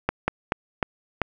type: slowing click train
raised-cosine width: 0.5 ms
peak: -6 dBFS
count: 5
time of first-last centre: 0.09-1.217 s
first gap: 190 ms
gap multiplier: 1.27
effects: none